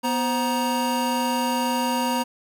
square tone cluster, 246.1 / 522 / 944 Hz, B3 / C5 / A#5, -6 / -4 / +22 cents, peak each -26 / -31 / -25 dBFS, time 0.03-2.24 s, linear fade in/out 20 ms, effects none

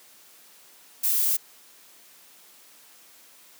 violet noise, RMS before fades -23 dBFS, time 1.03-1.37 s, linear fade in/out 10 ms, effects white hiss -53 dBFS RMS until 3.59 s + high-pass 200 Hz 12 dB/octave

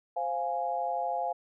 sine chord, F minor, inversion second, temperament equal, 523.3 / 698.5 / 830.6 Hz, C5 / F5 / Ab5, 0 / 0 / 0 cents, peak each -36 / -31 / -33 dBFS, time 0.16-1.33 s, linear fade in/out 10 ms, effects none

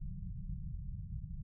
pink low-pass noise, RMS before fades -42 dBFS, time 0-1.43 s, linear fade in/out 20 ms, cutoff 190 Hz, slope 96 dB/octave, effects none

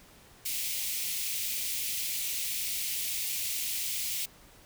white high-pass noise, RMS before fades -33 dBFS, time 0.45-4.26 s, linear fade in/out 10 ms, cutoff 2100 Hz, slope 48 dB/octave, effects pink hiss -56 dBFS RMS until 4.65 s

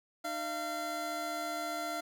25% pulse tone pair together, 306 / 687 Hz, D#4 / F5, -29 / -29 cents, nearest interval octave + major second, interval 1400 cents, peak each -38 / -32 dBFS, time 0.24-2.01 s, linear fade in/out 10 ms, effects none

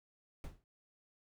brown noise with exponential decay, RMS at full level -40 dBFS, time 0.44-0.64 s, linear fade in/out 1 ms, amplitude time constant 42 ms, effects none

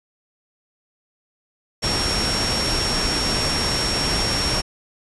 sine tone in noise, 5520 Hz, F8, 21 cents flat, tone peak -23 dBFS, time 1.82-4.62 s, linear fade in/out 20 ms, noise pink, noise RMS -23 dBFS, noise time 1.82-4.62 s, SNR -3 dB, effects resampled to 24000 Hz

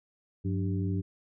harmonic tone with a mistuned harmonic, 97.5 Hz, G2, 9 cents flat, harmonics 1 / 2 / 3 / 4, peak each -29 / -33 / -36 / -41 dBFS, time 0.44-1.02 s, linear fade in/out 20 ms, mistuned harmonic 2, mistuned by -120 cents, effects none

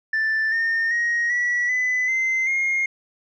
sine tone with pitch steps, 1766 / 1823 / 1881.9 / 1942.6 / 2005 / 2070 / 2137 Hz, A6 / A#6 / A#6 / B6 / B6 / C7 / C7, +6 / -39 / +16 / -29 / +26 / -19 / +36 cents, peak -17 dBFS, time 0.13-2.86 s, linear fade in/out 5 ms, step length 390 ms, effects tanh soft clip ceiling -17 dBFS

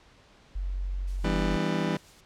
sine tone, 46.25 Hz, F#1, in tune, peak -28 dBFS, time 0.55-1.57 s, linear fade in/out 10 ms
violet noise with tremolo, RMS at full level -42 dBFS, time 1.07-2.21 s, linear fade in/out 10 ms, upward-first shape triangle, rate 7.1 Hz, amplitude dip 40%
30% pulse chord, E minor seventh, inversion none, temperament just, 164.81 / 197.78 / 247.2 / 296.7 Hz, E3 / G3 / B3 / D4, 0 / +16 / +2 / +18 cents, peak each -27 / -28 / -32 / -31 dBFS, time 1.24-1.97 s, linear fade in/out 5 ms
effects pink hiss -57 dBFS RMS until 2.25 s + low-pass 5000 Hz 12 dB/octave

